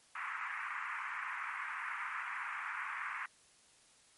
pink band-pass noise, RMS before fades -41 dBFS, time 0.15-3.26 s, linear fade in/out 5 ms, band 1000 to 2300 Hz, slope 48 dB/octave, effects white hiss -65 dBFS RMS until 4.17 s + MP3 48 kbps

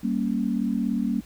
sine chord, G diminished, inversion none, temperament equal, 196 / 233.1 / 277.2 Hz, G3 / Bb3 / Db4, 0 / 0 / 0 cents, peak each -27 / -25 / -29 dBFS, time 0.03-1.21 s, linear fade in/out 10 ms, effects added 60 Hz sine -50 dBFS peak until 1.25 s + pink hiss -52 dBFS RMS until 1.25 s

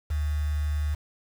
sine tone with quantisation, 74.5 Hz, D2, 25 cents sharp, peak -24 dBFS, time 0.1-0.95 s, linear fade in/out 10 ms, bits 7, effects none

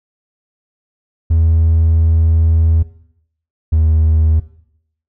triangle tone pair in turn, 81.3 / 79.08 Hz, E2 / D#2, -23 / +29 cents, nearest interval unison, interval 48 cents, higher first, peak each -6 dBFS, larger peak neither, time 1.3-2.83 / 3.72-4.4 s, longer first, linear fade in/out 10 ms, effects noise-tail reverb RT60 0.7 s tail -18 dB re dry + tanh soft clip ceiling -3 dBFS

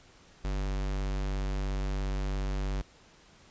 square tone, 48.52 Hz, G1, 17 cents flat, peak -30 dBFS, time 0.44-2.82 s, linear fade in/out 10 ms, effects pink hiss -58 dBFS RMS until 3.5 s + resampled to 16000 Hz

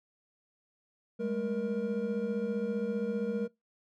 triangle tone cluster, 200.7 / 215.9 / 471.8 Hz, G3 / A3 / A#4, +41 / -33 / +21 cents, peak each -34 / -33 / -31 dBFS, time 1.19-3.48 s, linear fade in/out 20 ms, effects noise-tail reverb RT60 0.2 s tail -24 dB re dry

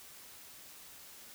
silence, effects white hiss -53 dBFS RMS until 1.34 s

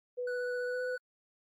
sine tone with pitch glide, 493.9 to 504 Hz, B4 to B4, 0 to +35 cents, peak -33 dBFS, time 0.17-0.97 s, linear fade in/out 20 ms, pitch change +35 cents, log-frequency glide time 0.67-0.8 s
triangle tone with vibrato, 1480 Hz, F#6, in tune, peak -37 dBFS, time 0.27-0.98 s, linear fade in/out 5 ms, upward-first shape sine, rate 15 Hz, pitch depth 15 cents each way
effects AAC 64 kbps

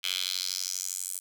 10% pulse tone with high-pass filter sweep, 92.4 Hz, F#2, 2 cents flat, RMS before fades -33 dBFS, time 0.03-1.2 s, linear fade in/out 20 ms, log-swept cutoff 3000 to 9100 Hz, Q 3, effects none

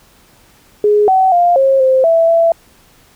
sine tone with pitch steps, 417 / 757 / 700 / 538 / 523 / 661 / 667 Hz, G#4 / F#5 / F5 / C5 / C5 / E5 / E5, +7 / +39 / +4 / +48 / -1 / +5 / +20 cents, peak -7 dBFS, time 0.84-2.52 s, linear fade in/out 2 ms, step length 240 ms, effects pink hiss -48 dBFS RMS until 3.15 s

